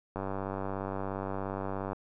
click train, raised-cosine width 1 ms, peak -21 dBFS, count 173, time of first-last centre 0.16-1.931 s, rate 97.1 Hz, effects none

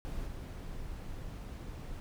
brown noise with level steps, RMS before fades -39 / -42 dBFS, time 0.05-2 s, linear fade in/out 0 ms, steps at 0.26 s, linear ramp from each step 20 ms, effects none

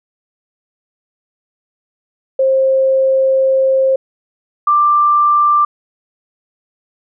sine tone pair in turn, 531 / 1181.8 Hz, C5 / D6, +25 / +10 cents, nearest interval octave + major second, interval 1385 cents, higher second, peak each -9 / -8 dBFS, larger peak second, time 2.39-3.96 / 4.67-5.65 s, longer first, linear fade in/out 5 ms, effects none

